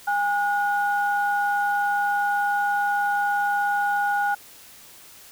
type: tone pair together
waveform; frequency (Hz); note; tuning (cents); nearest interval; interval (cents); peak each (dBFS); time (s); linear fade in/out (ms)
sine; 814.3 / 1451; G#5 / F#6; -34 / -34; minor seventh; 1000; -21 / -24; 0.07-4.35; 10
effects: tanh soft clip ceiling -12 dBFS + white hiss -47 dBFS RMS until 5.31 s